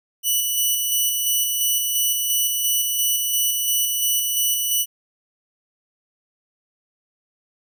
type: tone with tremolo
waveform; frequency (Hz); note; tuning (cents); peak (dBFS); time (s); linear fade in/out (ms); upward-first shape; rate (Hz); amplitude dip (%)
5% pulse; 2960; F#7; 0; -9; 0.23-4.86; 50; square; 2.9; 30
effects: none